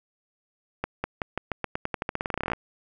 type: accelerating click train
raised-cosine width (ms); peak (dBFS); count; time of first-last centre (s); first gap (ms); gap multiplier
0.5; -12; 24; 0.84-2.534; 200; 0.89
effects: none